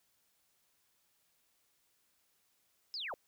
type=linear sweep; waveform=sine; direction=down; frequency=5274 to 426.8 Hz; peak=-38 dBFS; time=2.94-3.14 s; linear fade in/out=0 ms; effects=white hiss -75 dBFS RMS until 3.27 s